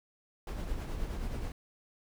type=noise with tremolo; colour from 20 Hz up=brown; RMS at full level=-34 dBFS; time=0.47-1.52 s; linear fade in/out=2 ms; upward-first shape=triangle; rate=9.4 Hz; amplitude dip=45%; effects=none